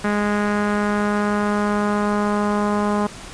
sawtooth tone with low-pass filter sweep, 207 Hz, G#3, 5 cents flat, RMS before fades -20 dBFS, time 0.04-3.07 s, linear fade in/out 5 ms, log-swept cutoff 1700 to 1100 Hz, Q 2.2, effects pink hiss -37 dBFS RMS until 3.33 s + resampled to 22050 Hz

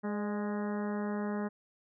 harmonic tone with a mistuned harmonic, 207.7 Hz, G#3, in tune, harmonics 1 / 2 / 3 / 4 / 5 / 6 / 7 / 8 / 9, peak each -33 / -39 / -43 / -45 / -47 / -49 / -50 / -51 / -52 dBFS, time 0.03-1.49 s, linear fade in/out 20 ms, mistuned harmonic 3, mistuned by -37 cents, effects none

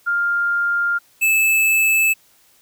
sine / square tone pair in turn, 1401 / 2617 Hz, F6 / E7, +5 / -13 cents, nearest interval major seventh, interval 1082 cents, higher second, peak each -16 / -14 dBFS, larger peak second, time 0.06-0.99 / 1.21-2.14 s, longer neither, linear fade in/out 20 ms, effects white hiss -55 dBFS RMS until 2.61 s

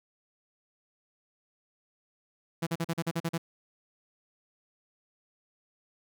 sawtooth tone bursts, 166.5 Hz, E3, 18 cents sharp, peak -24 dBFS, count 9, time 2.62-3.38 s, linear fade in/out 10 ms, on 48 ms, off 41 ms, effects none

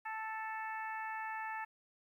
harmonic tone, 440 Hz, A4, in tune, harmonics 2 / 3 / 4 / 5 / 6, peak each -41 / -48 / -44 / -51 / -53 dBFS, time 0.05-1.65 s, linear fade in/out 10 ms, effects 12-bit

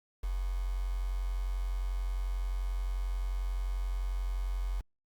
sine tone with quantisation, 45.68 Hz, F#1, 21 cents flat, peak -30 dBFS, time 0.23-4.81 s, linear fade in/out 10 ms, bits 8, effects Opus 48 kbps

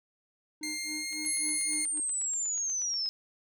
triangle tone with tremolo, 306 Hz, D#4, 29 cents flat, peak -36 dBFS, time 0.61-2 s, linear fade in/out 2 ms, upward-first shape sine, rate 3.7 Hz, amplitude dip 100%
15% pulse tone with pitch glide, 2111 to 2137 Hz, C7 to C7, +15 to +36 cents, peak -27 dBFS, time 0.63-1.85 s, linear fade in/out 2 ms, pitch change +21 cents, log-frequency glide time 0.74-1.17 s
click train, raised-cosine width 0.2 ms, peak -34 dBFS, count 17, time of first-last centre 1.13-3.06 s, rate 8.29 Hz
sine linear sweep, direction down, 10800 to 5080 Hz, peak -29 dBFS, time 1.26-3.09 s, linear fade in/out 0 ms
effects none

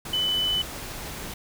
sine tone in noise, 3000 Hz, F#7, 23 cents sharp, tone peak -22 dBFS, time 0.13-0.62 s, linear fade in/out 5 ms, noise pink, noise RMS -36 dBFS, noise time 0.05-1.34 s, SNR +11 dB, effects none

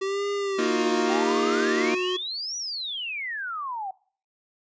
square tone with vibrato, 383.8 Hz, G4, 37 cents flat, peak -26 dBFS, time 0.01-2.17 s, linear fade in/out 10 ms, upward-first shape sine, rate 0.86 Hz, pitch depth 91 cents each way
sawtooth chord, Bb suspended fourth, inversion none, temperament equal, 233.1 / 311.1 / 349.2 Hz, Bb3 / Eb4 / F4, 0 / 0 / 0 cents, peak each -24 dBFS, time 0.58-1.95 s, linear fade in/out 10 ms
sine exponential two-way sweep, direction up then down, 740 to 5920 to 740 Hz, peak -29 dBFS, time 1.09-3.91 s, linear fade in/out 5 ms, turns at 2.57 s
effects noise-tail reverb RT60 0.5 s tail -24 dB re dry + resampled to 16000 Hz

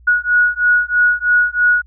sine beating tone pair, 1456 / 1459.1 Hz, F#6 / F#6, -28 / -25 cents, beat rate 3.1 Hz, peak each -14 dBFS, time 0.07-1.82 s, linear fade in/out 10 ms, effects added 60 Hz sine -42 dBFS peak until 1.86 s

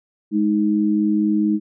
sine tone pair together, 209.4 / 313.7 Hz, G#3 / D#4, +15 / +14 cents, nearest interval perfect fifth, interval 699 cents, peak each -18 dBFS, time 0.31-1.6 s, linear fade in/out 50 ms, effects none

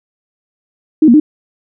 sine tone with pitch steps, 311.6 / 236.3 / 304.1 Hz, D#4 / A#3 / D#4, +3 / +24 / -40 cents, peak -3 dBFS, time 1.02-1.2 s, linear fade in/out 5 ms, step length 60 ms, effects none

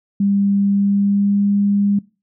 sine tone with pitch glide, 199.7 to 201.9 Hz, G3 to G#3, +32 to -49 cents, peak -13 dBFS, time 0.2-1.99 s, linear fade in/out 5 ms, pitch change +19 cents, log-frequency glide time 0.71-1.47 s, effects noise-tail reverb RT60 0.3 s tail -21 dB re dry

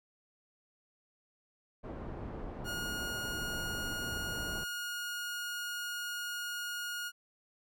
pink low-pass noise, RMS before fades -42 dBFS, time 1.83-4.65 s, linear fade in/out 20 ms, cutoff 850 Hz, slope 12 dB/octave
sawtooth tone, 1434 Hz, F6, 45 cents sharp, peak -33 dBFS, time 2.64-7.12 s, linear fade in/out 50 ms
effects none

